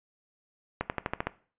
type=accelerating click train; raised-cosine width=0.5 ms; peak=-13 dBFS; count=7; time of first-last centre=0.81-1.27 s; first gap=89 ms; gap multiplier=0.94; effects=noise-tail reverb RT60 0.4 s tail -17 dB re dry + resampled to 8000 Hz